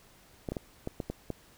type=clicks; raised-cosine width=2 ms; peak=-20 dBFS; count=7; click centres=0.488 / 0.52 / 0.568 / 0.874 / 1.002 / 1.1 / 1.303 s; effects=pink hiss -59 dBFS RMS until 1.57 s

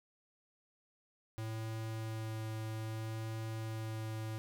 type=tone with vibrato; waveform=square; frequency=110.7 Hz; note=A2; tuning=11 cents sharp; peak=-39 dBFS; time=1.38-4.38 s; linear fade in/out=0 ms; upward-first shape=sine; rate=0.62 Hz; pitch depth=10 cents each way; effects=none

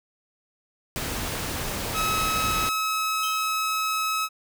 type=noise; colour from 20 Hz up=pink; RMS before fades=-30 dBFS; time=0.96-2.69 s; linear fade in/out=0 ms
type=tone; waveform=sawtooth; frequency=1286 Hz; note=E6; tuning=43 cents flat; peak=-20 dBFS; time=1.93-4.29 s; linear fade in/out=50 ms
type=tone with exponential decay; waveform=sawtooth; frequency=3136 Hz; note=G7; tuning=in tune; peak=-28 dBFS; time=3.23-3.61 s; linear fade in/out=5 ms; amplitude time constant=81 ms
effects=none

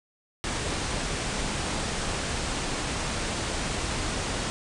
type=low-pass noise; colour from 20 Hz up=pink; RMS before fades=-30 dBFS; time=0.44-4.5 s; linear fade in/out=0 ms; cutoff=9500 Hz; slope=96 dB/octave; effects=none

